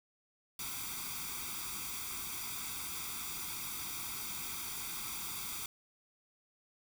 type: noise with comb filter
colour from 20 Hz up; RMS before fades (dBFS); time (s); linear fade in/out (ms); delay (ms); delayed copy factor
white; -41; 0.59-5.66; 2; 0.85; +0.85
effects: none